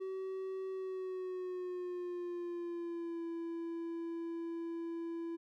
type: tone with pitch glide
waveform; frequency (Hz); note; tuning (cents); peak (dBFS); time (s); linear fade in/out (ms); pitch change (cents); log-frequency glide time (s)
triangle; 380 to 334.7; F#4 to E4; +46 to +26; -36; 0-5.37; 20; -220; 0.7-3.24
effects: none